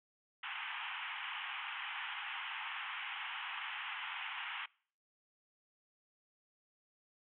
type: band-pass noise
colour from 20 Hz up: white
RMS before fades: -43 dBFS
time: 0.43-4.66 s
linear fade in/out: 5 ms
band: 790 to 3200 Hz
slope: 96 dB/octave
effects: noise-tail reverb RT60 0.5 s tail -25 dB re dry